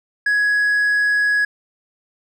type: tone with hard clipping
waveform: sine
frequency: 1672 Hz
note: G#6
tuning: 11 cents sharp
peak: -15 dBFS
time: 0.26-1.45 s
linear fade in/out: 5 ms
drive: 2 dB
effects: none